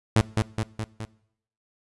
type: tone with echo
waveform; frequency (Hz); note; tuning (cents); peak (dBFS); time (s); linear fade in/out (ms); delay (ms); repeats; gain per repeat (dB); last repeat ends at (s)
sawtooth; 109.8; A2; -3; -12; 0.16-0.21; 0; 210; 4; -4; 1.05
effects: noise-tail reverb RT60 0.7 s tail -21 dB re dry + resampled to 24000 Hz